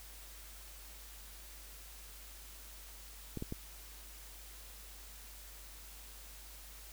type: clicks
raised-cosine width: 3 ms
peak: -26 dBFS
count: 3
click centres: 3.373 / 3.424 / 3.524 s
effects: added 50 Hz sine -53 dBFS peak until 6.92 s + white hiss -54 dBFS RMS until 6.92 s